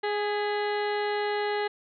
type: harmonic tone with a mistuned harmonic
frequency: 415.3 Hz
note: G#4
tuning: in tune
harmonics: 1 / 2 / 3 / 4 / 5 / 6 / 7 / 8 / 9 / 10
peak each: -28 / -31 / -41 / -37 / -37 / -49 / -43 / -47 / -48 / -44 dBFS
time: 0.03-1.68 s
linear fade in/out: 10 ms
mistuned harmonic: 5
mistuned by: -52 cents
effects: none